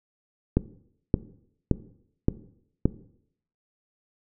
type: click train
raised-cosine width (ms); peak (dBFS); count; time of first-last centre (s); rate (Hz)
3; -6; 5; 0.57-2.856; 1.75
effects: noise-tail reverb RT60 0.7 s tail -17 dB re dry